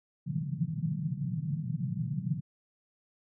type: band-pass noise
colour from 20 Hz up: white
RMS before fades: -33 dBFS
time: 0.26-2.41 s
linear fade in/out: 20 ms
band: 130 to 170 Hz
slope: 48 dB/octave
effects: none